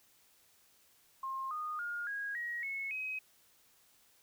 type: tone with pitch steps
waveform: sine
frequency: 1065 / 1230.5 / 1421.6 / 1642.5 / 1897.6 / 2192 / 2533 Hz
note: C6 / D#6 / F6 / G#6 / A#6 / C#7 / D#7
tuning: +30 / -20 / +30 / -20 / +30 / -20 / +30 cents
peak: -36 dBFS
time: 1.23-3.19 s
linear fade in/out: 5 ms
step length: 280 ms
effects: white hiss -67 dBFS RMS until 4.22 s